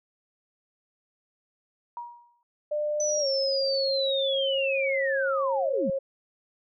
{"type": "tone with exponential decay", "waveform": "sine", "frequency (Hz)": 953, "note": "A#5", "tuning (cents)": 38, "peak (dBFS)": -31, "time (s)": [1.97, 2.43], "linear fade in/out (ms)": 1, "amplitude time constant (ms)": 100}
{"type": "tone with pitch glide", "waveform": "sine", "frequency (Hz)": [598, 542.1], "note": ["D5", "C#5"], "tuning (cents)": [31, -39], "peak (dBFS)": -25, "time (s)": [2.71, 5.99], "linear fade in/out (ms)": 10, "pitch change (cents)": -170, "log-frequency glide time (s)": [3.2, 3.27]}
{"type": "linear sweep", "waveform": "sine", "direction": "down", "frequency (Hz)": [6050, 163.9], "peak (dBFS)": -27, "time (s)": [3, 5.9], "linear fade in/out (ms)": 2}
{"effects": []}